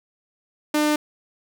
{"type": "tone", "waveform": "sawtooth", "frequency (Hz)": 300.4, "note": "D4", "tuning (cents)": 39, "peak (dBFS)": -14, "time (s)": [0.74, 0.96], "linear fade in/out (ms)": 5, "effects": ["9-bit"]}